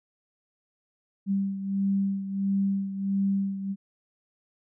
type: beating tone pair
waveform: sine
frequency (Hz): 196 / 197.5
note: G3 / G3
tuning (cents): 0 / +13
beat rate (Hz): 1.5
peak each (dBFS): -25 / -31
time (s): 1.26-3.76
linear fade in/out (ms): 50
effects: none